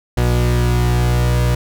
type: tone pair together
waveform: 45% pulse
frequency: 60.44 / 120.7 Hz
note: B1 / B2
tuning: -37 / -39 cents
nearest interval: octave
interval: 1198 cents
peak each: -16 dBFS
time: 0.17-1.55 s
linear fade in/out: 5 ms
effects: none